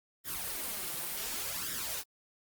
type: noise with flanger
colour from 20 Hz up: white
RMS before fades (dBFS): -37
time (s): 0.24-2.04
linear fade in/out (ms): 50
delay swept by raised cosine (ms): 0.56 to 5.96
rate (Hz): 0.68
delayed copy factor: +0.65
effects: Opus 32 kbps